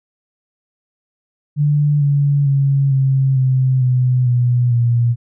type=tone with pitch steps; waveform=sine; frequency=146.9 / 142.55 / 138.34 / 134.24 / 130.27 / 126.42 / 122.67 / 119.04 Hz; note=D3 / C#3 / C#3 / C3 / C3 / B2 / B2 / A#2; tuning=+1 / +49 / -3 / +45 / -7 / +41 / -11 / +37 cents; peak=-11 dBFS; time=1.56-5.16 s; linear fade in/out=50 ms; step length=450 ms; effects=none